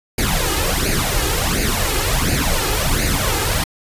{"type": "noise with flanger", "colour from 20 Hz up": "pink", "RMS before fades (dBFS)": -18, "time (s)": [0.18, 3.64], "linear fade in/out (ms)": 5, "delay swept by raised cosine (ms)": [0.44, 2.44], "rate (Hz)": 1.4, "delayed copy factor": 0.7, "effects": ["resampled to 32000 Hz"]}